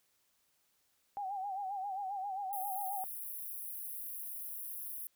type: tone with vibrato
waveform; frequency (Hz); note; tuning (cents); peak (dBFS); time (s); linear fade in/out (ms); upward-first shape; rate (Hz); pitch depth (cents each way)
sine; 784; G5; 0; -36; 1.17-3.04; 0; sine; 7.5; 86
type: high-pass noise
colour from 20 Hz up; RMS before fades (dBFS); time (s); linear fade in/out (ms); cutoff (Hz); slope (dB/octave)
white; -43; 2.53-5.07; 0; 10000; 96
effects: white hiss -75 dBFS RMS until 5.15 s